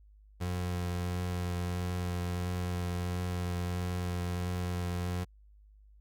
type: tone with vibrato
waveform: 30% pulse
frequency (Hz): 89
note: F2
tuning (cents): +33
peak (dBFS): -29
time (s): 0.4-5.25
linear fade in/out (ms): 20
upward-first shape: triangle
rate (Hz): 1.5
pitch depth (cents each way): 15
effects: added 51 Hz sine -55 dBFS peak until 6 s + Opus 48 kbps